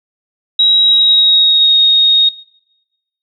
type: tone with pitch glide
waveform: sine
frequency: 3841 to 3732 Hz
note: B7 to A#7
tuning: -49 to +1 cents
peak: -6 dBFS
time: 0.59-2.29 s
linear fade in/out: 5 ms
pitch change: -50 cents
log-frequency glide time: 0.82-1.77 s
effects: noise-tail reverb RT60 1.0 s tail -22 dB re dry